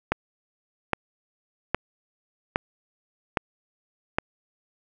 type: click train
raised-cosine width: 0.5 ms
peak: -6 dBFS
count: 6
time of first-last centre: 0.12-4.185 s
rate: 1.23 Hz
effects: none